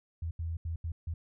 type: tone bursts at uneven times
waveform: sine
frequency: 82.7 Hz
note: E2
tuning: 6 cents sharp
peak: -32 dBFS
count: 5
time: 0.22-0.31 / 0.39-0.57 / 0.65-0.76 / 0.84-0.92 / 1.07-1.14 s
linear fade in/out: 5 ms
effects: none